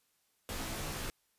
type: noise with comb filter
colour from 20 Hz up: pink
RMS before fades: -39 dBFS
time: 0.49-1.1 s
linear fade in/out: 0 ms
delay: 17 ms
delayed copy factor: -0.8
effects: white hiss -75 dBFS RMS until 1.38 s + resampled to 32000 Hz